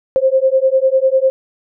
sine beating tone pair, 523.3 / 533.3 Hz, C5 / C5, 0 / +33 cents, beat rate 10 Hz, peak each -13 dBFS, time 0.16-1.3 s, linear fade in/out 0 ms, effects none

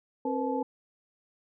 sine tone cluster, 266.7 / 470.3 / 506 / 864 Hz, C4 / A#4 / B4 / A5, +33 / +15 / +42 / -32 cents, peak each -31 / -34 / -34 / -33 dBFS, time 0.25-0.63 s, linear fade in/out 5 ms, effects none

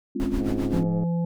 sine chord, Db major seventh, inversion second, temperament equal, 207.7 / 261.6 / 277.2 / 349.2 Hz, Ab3 / C4 / Db4 / F4, 0 / 0 / 0 / 0 cents, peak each -31 / -28 / -29 / -31 dBFS, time 0.15-0.85 s, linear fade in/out 10 ms
brown noise with tremolo, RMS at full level -28 dBFS, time 0.2-0.83 s, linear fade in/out 0 ms, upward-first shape sine, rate 7.6 Hz, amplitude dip 80%
click train, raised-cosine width 2 ms, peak -20 dBFS, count 66, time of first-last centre 0.41-1.035 s, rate 104 Hz
harmonic tone, 170 Hz, F3, 46 cents flat, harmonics 1 / 3 / 5, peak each -22 / -34 / -41 dBFS, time 0.73-1.25 s, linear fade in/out 5 ms
effects none

